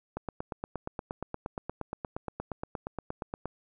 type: click train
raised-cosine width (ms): 1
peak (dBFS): -20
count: 29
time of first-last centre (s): 0.17-3.456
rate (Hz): 8.52
effects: none